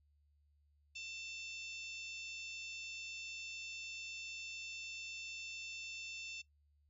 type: harmonic tone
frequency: 891 Hz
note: A5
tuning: 22 cents sharp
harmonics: 3 / 4 / 5 / 6 / 7 / 8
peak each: -46 / -53 / -58 / -54 / -61 / -58 dBFS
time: 0.95-6.42 s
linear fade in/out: 10 ms
effects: noise-tail reverb RT60 0.1 s tail -18 dB re dry + added 73 Hz sine -70 dBFS peak until 6.89 s